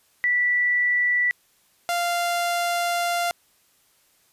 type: tone pair in turn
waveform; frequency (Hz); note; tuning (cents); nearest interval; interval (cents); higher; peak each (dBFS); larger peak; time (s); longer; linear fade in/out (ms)
sine / sawtooth; 1962 / 695.1; B6 / F5; -12 / -8; octave + tritone; 1796; first; -18; neither; 0.24-1.31 / 1.89-3.31; second; 0
effects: white hiss -62 dBFS RMS until 4.32 s + resampled to 32000 Hz